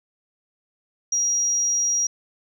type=tone; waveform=sine; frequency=5720 Hz; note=F8; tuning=41 cents sharp; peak=-18 dBFS; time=1.12-2.07 s; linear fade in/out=5 ms; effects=tanh soft clip ceiling -14 dBFS